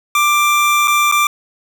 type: tone with dropouts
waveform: 25% pulse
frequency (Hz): 1181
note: D6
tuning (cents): +9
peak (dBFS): -7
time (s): 0.15-1.27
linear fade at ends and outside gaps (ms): 2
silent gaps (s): 0.875-0.879 / 1.115-1.122
effects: none